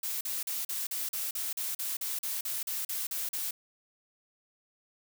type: noise bursts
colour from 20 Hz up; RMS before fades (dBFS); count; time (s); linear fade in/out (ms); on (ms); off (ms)
blue; -34; 16; 0.03-3.51; 5; 180; 40
effects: none